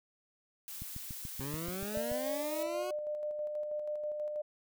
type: noise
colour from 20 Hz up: blue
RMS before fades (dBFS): -44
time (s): 0.68-2.63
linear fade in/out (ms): 0
type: click train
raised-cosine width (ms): 5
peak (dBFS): -31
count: 10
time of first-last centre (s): 0.82-2.117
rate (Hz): 6.94
type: linear sweep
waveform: 20% pulse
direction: up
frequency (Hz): 130.81 to 370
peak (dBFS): -33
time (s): 1.4-2.91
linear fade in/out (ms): 5
type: tone with tremolo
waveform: sine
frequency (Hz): 600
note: D5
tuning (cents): +37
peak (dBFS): -33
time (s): 1.94-4.42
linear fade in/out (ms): 10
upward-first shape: square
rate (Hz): 6.2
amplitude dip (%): 30
effects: none